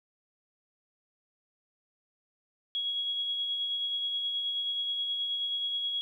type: tone with tremolo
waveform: sine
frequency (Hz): 3322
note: G#7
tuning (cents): 0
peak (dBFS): -28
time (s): 2.75-6.01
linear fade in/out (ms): 0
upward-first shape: sine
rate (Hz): 9.4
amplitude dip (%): 30
effects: 11-bit